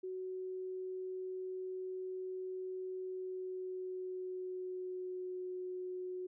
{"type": "tone with pitch glide", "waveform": "sine", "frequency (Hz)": [372.2, 366.2], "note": ["F#4", "F#4"], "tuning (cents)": [10, -18], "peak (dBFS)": -39, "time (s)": [0.03, 6.27], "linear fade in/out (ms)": 10, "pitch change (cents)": -28, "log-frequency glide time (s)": [3, 5.46], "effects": []}